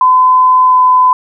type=tone with pitch glide; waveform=sine; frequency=1017 to 1011.1 Hz; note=C6 to B5; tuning=-50 to +40 cents; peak=-4 dBFS; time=0.01-1.13 s; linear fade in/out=2 ms; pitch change=-10 cents; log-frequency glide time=0.66-0.76 s; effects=none